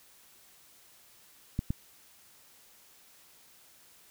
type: clicks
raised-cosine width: 5 ms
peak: -17 dBFS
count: 2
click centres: 1.591 / 1.705 s
effects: white hiss -59 dBFS RMS until 4.1 s